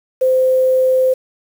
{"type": "tone with quantisation", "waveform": "sine", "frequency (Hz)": 517, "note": "C5", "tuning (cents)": -21, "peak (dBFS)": -10, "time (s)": [0.21, 1.14], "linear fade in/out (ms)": 10, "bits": 6, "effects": []}